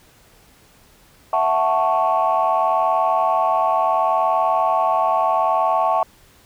sine chord, F# minor seventh, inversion third, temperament equal, 659.3 / 740 / 880 / 1108.7 Hz, E5 / F#5 / A5 / C#6, 0 / 0 / 0 / 0 cents, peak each -20 dBFS, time 1.33-6.03 s, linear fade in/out 2 ms, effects tanh soft clip ceiling -8 dBFS + pink hiss -52 dBFS RMS until 6.45 s

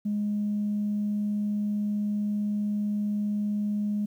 sine tone, 207.7 Hz, G#3, in tune, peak -24 dBFS, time 0.05-4.06 s, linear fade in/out 10 ms, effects tanh soft clip ceiling -21 dBFS + 10-bit

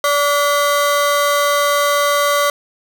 35% pulse ring-modulated tone, 864 Hz, A5, 32 cents flat, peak -8 dBFS, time 0.04-2.5 s, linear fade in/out 2 ms, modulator 287 Hz, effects 8-bit

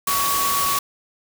sine tone in noise, 1124 Hz, C#6, 24 cents sharp, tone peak -21 dBFS, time 0.07-0.79 s, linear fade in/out 5 ms, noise white, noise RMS -23 dBFS, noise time 0.07-0.79 s, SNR -1 dB, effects none

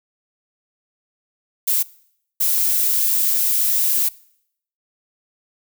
violet noise bursts at uneven times, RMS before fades -18 dBFS, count 2, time 1.67-1.83 / 2.4-4.09 s, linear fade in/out 10 ms, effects noise-tail reverb RT60 0.7 s tail -22 dB re dry

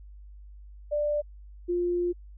sine tone pair in turn, 591 / 351.4 Hz, D5 / F4, +11 / +11 cents, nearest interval major sixth, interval 900 cents, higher first, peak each -24 dBFS, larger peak neither, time 0.91-1.22 / 1.68-2.13 s, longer second, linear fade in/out 20 ms, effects added 50 Hz sine -44 dBFS peak until 2.37 s

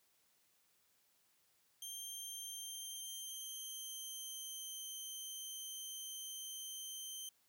15% pulse tone with pitch glide, 3170 to 3117 Hz, G7 to G7, +19 to -11 cents, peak -38 dBFS, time 1.82-7.29 s, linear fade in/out 2 ms, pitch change -30 cents, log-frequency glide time 2.11-4.85 s, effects white hiss -75 dBFS RMS until 7.48 s + high-pass 60 Hz 12 dB/octave

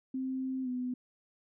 sine tone with pitch glide, 261.6 to 250.5 Hz, C4 to B3, 0 to +25 cents, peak -32 dBFS, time 0.14-0.94 s, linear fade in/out 5 ms, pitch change -75 cents, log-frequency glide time 0.63-0.68 s, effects none

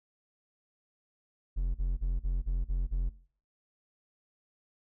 triangle tone bursts, 43.86 Hz, F1, 8 cents sharp, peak -25 dBFS, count 7, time 1.56-3.1 s, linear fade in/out 20 ms, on 190 ms, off 35 ms, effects noise-tail reverb RT60 0.5 s tail -18 dB re dry

